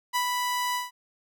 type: tone with ADSR envelope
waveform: sawtooth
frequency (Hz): 987.8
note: B5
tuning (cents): 0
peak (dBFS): -19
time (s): 0.13-0.91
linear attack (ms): 28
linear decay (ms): 84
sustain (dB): -3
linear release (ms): 160
effects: none